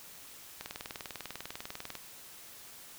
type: click train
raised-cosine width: 0.2 ms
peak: -22 dBFS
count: 28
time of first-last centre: 0.61-1.953 s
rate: 20.1 Hz
effects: white hiss -51 dBFS RMS until 2.98 s